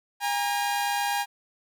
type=tone pair together; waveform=sawtooth; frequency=812.8 / 941 Hz; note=G#5 / A#5; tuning=-38 / +16 cents; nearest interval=minor third; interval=254 cents; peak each=-22 / -27 dBFS; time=0.2-1.26 s; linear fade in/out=50 ms; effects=none